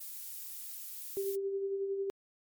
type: noise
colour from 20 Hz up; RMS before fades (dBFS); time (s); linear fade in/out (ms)
violet; -43; 0-1.36; 10
type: tone with tremolo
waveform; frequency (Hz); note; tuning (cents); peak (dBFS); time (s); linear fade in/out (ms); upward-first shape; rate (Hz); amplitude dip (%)
sine; 392.8; G4; +4; -30; 1.17-2.1; 0; sine; 11; 40
effects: MP3 96 kbps